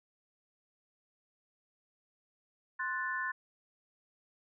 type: chord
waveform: sine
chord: F# diminished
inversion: second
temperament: equal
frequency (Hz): 1046.5 / 1480 / 1760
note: C6 / F#6 / A6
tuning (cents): 0 / 0 / 0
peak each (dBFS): -38 / -38 / -36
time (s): 2.79-3.32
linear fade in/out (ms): 10
effects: none